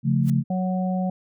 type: chord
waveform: sine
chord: Db augmented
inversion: none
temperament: equal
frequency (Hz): 138.59 / 174.61 / 220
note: Db3 / F3 / A3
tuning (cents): 0 / 0 / 0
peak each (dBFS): -20 / -24 / -23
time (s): 0.03-0.44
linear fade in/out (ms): 50
type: noise with exponential growth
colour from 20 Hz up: white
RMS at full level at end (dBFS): -36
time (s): 0.21-0.3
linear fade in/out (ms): 2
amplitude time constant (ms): 18
type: harmonic tone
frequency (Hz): 185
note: F#3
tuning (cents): 0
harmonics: 1 / 3 / 4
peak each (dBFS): -22 / -32 / -31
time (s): 0.5-1.1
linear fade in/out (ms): 5
effects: none